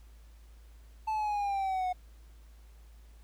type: exponential sweep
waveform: triangle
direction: down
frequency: 880 to 725 Hz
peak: -27 dBFS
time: 1.07-1.93 s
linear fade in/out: 10 ms
effects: added 55 Hz sine -51 dBFS peak until 3.23 s + pink hiss -66 dBFS RMS until 3.23 s